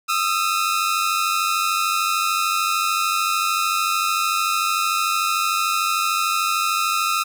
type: tone pair together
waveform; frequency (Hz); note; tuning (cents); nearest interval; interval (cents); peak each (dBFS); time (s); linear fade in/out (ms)
sawtooth; 1244.5 / 1337.9; D#6 / E6; 0 / +25; minor second; 125; -18; 0.08-7.24; 20
effects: none